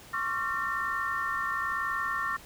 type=tone cluster; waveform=sine; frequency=1081 / 1142 / 1370 / 1813 Hz; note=C#6 / D6 / F6 / A#6; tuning=-44 / -49 / -34 / -49 cents; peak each=-35 / -35 / -34 / -32 dBFS; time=0.13-2.37 s; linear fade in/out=10 ms; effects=pink hiss -50 dBFS RMS until 2.45 s